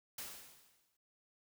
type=noise with exponential decay; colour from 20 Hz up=white; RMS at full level=-43 dBFS; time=0.18-0.97 s; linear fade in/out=5 ms; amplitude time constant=170 ms; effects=none